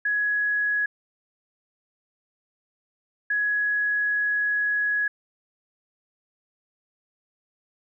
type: tone bursts at uneven times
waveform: sine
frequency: 1676 Hz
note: G#6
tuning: 15 cents sharp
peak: -21 dBFS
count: 2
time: 0.05-0.86 / 3.3-5.08 s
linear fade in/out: 5 ms
effects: none